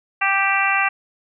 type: harmonic tone with a mistuned harmonic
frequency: 392 Hz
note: G4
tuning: in tune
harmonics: 2 / 3 / 4 / 5 / 6 / 7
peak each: -23 / -23 / -23 / -23 / -23 / -23 dBFS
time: 0.21-0.89 s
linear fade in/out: 10 ms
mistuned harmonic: 7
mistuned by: -19 cents
effects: none